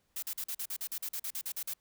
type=noise bursts; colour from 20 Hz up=blue; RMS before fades=-37 dBFS; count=15; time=0.16-1.737 s; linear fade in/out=5 ms; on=65 ms; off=43 ms; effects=pink hiss -75 dBFS RMS until 1.8 s